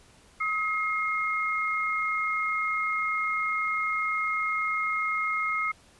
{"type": "tone pair together", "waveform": "sine", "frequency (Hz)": [1273, 2141], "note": ["D#6", "C7"], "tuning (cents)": [39, 39], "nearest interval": "major sixth", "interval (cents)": 900, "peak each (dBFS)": [-28, -28], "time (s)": [0.4, 5.72], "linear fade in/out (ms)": 10, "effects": ["pink hiss -57 dBFS RMS until 5.99 s", "resampled to 24000 Hz"]}